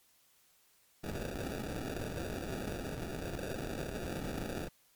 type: noise with sample-and-hold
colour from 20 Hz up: white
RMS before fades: -39 dBFS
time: 1.03-4.69 s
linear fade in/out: 10 ms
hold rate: 1050 Hz
effects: white hiss -68 dBFS RMS until 4.95 s + MP3 96 kbps